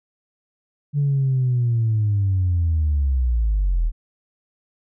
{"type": "linear sweep", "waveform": "sine", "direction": "down", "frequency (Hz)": [146.1, 37.59], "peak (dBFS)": -15, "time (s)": [0.93, 3.92], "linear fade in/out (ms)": 50, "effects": ["tanh soft clip ceiling -13 dBFS"]}